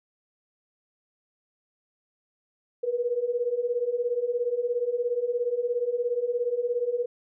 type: beating tone pair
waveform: sine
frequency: 471.7 / 488.7 Hz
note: A#4 / B4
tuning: +20 / -18 cents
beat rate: 17 Hz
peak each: -29 / -26 dBFS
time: 2.83-7.06 s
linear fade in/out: 10 ms
effects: none